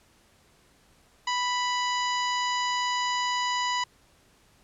harmonic tone with a mistuned harmonic, 987.8 Hz, B5, in tune, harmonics 1 / 2 / 3 / 4 / 5 / 6 / 7, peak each -27 / -32 / -34 / -38 / -37 / -46 / -39 dBFS, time 1.27-3.84 s, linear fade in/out 5 ms, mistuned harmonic 6, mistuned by +26 cents, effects pink hiss -61 dBFS RMS until 4.63 s + low-pass 11000 Hz 12 dB/octave

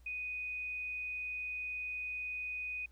sine tone, 2489 Hz, D#7, in tune, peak -37 dBFS, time 0.06-2.86 s, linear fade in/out 5 ms, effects added 60 Hz sine -58 dBFS peak until 2.91 s + pink hiss -72 dBFS RMS until 2.91 s

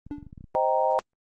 clicks, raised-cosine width 5 ms, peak -31 dBFS, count 9, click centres 0.066 / 0.112 / 0.183 / 0.228 / 0.267 / 0.329 / 0.378 / 0.409 / 0.442 s
triangle tone with exponential decay, 291.6 Hz, D4, 12 cents flat, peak -25 dBFS, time 0.11-0.31 s, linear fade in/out 0 ms, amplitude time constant 42 ms
sine chord, C minor seventh, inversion none, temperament equal with one note detuned, 523.3 / 625.5 / 784 / 932.3 Hz, C5 / Eb5 / G5 / Bb5, 0 / +9 / 0 / 0 cents, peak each -26 dBFS, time 0.55-0.99 s, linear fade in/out 0 ms
effects Opus 24 kbps

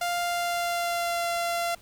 sawtooth tone with pitch glide, 698.5 to 686.9 Hz, F5 to F5, 0 to -29 cents, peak -22 dBFS, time 0.01-1.75 s, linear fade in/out 5 ms, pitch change -29 cents, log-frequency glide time 0.19-1.27 s, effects pink hiss -55 dBFS RMS until 1.81 s

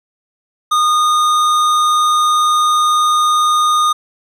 sine tone with hard clipping, 1227 Hz, D#6, 25 cents flat, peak -12 dBFS, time 0.71-3.93 s, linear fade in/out 10 ms, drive 13 dB, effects none

